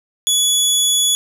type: tone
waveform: 20% pulse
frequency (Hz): 3400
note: G#7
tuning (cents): +40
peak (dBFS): -7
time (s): 0.27-1.15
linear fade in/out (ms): 0
effects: none